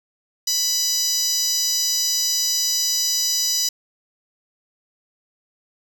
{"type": "tone with high-pass filter", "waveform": "10% pulse", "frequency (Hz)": 988, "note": "B5", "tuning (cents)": 0, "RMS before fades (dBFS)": -21, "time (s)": [0.47, 3.69], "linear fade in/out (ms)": 5, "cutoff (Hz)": 5400, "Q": 2.6, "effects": []}